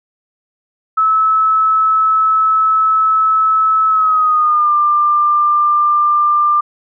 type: tone with pitch glide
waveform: sine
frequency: 1300 to 1192.1 Hz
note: E6 to D6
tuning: -24 to +26 cents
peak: -9 dBFS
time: 0.97-6.61 s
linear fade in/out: 10 ms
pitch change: -150 cents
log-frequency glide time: 3.88-4.74 s
effects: none